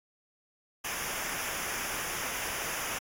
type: noise with comb filter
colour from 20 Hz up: pink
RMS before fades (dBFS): -35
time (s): 0.84-2.99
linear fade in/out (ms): 10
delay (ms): 0.24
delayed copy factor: -0.8
effects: AAC 64 kbps